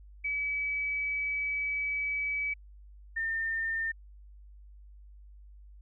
sine tone pair in turn, 2287 / 1808.9 Hz, D7 / A6, -47 / +47 cents, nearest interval major third, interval 406 cents, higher first, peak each -29 / -29 dBFS, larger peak neither, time 0.24-2.54 / 3.16-3.92 s, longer first, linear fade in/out 10 ms, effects added 50 Hz sine -49 dBFS peak until 5.81 s

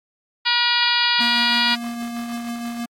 harmonic tone, 480 Hz, B4, 49 cents flat, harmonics 2 / 3 / 4 / 5 / 6 / 7 / 8 / 9 / 10, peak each -25 / -25 / -25 / -25 / -25 / -25 / -25 / -25 / -25 dBFS, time 0.45-1.76 s, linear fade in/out 20 ms
square tone with tremolo, 235.9 Hz, A#3, 21 cents sharp, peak -25 dBFS, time 1.2-2.86 s, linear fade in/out 10 ms, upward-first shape triangle, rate 6.3 Hz, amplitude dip 40%
effects AAC 48 kbps

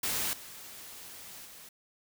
white noise with level steps, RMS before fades -32 / -47 / -50 dBFS, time 0.03-1.69 s, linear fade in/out 5 ms, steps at 0.33 / 1.45 s, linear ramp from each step 2 ms, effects none

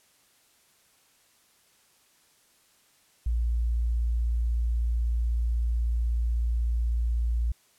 sine tone, 58.1 Hz, A#1, 5 cents flat, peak -23 dBFS, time 3.26-7.52 s, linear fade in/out 5 ms, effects white hiss -63 dBFS RMS until 7.78 s + low-pass 12000 Hz 12 dB/octave

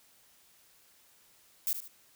violet noise with echo, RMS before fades -30 dBFS, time 1.67-1.73 s, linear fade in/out 0 ms, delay 74 ms, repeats 2, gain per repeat -9 dB, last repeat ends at 1.878 s, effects white hiss -63 dBFS RMS until 2.15 s

